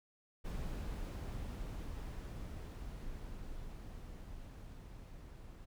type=noise with level ramp; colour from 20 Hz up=brown; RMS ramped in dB=-40 to -52 dBFS; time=0.44-5.66 s; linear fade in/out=20 ms; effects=none